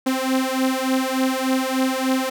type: beating tone pair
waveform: sawtooth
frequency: 260 / 263.4 Hz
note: C4 / C4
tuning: -11 / +12 cents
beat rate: 3.4 Hz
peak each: -18 dBFS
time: 0.06-2.3 s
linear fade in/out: 10 ms
effects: none